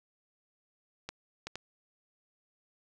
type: clicks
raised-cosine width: 0.2 ms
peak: -21 dBFS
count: 3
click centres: 1.09 / 1.47 / 1.556 s
effects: none